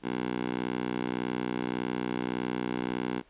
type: tone with high-pass filter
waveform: 10% pulse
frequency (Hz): 61.74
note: B1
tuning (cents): 0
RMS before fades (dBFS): -32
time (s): 0.02-3.23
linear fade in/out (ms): 50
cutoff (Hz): 250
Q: 1.2
effects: pink hiss -62 dBFS RMS until 3.29 s + resampled to 8000 Hz